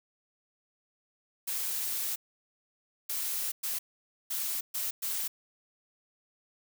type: noise bursts at uneven times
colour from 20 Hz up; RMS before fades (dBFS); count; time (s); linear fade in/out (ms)
blue; -33; 6; 1.47-2.16 / 3.09-3.52 / 3.63-3.79 / 4.3-4.61 / 4.74-4.91 / 5.02-5.28; 10
effects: none